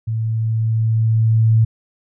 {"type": "tone with level ramp", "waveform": "sine", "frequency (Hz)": 111.8, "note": "A2", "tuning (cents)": 28, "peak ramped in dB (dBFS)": [-18, -9], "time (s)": [0.07, 1.65], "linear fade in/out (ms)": 10, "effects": []}